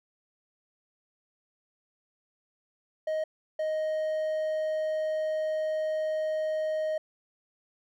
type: tone pair in turn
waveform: triangle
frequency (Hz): 626 / 623.8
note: D#5 / D#5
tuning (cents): +10 / +4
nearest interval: unison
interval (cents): 6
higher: first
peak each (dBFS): -25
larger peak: neither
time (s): 3.07-3.24 / 3.59-6.98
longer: second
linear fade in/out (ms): 5
effects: none